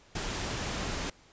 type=noise; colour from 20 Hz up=pink; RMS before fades=-34 dBFS; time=0.15-1.1 s; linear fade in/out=5 ms; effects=pink hiss -59 dBFS RMS until 1.32 s + resampled to 16000 Hz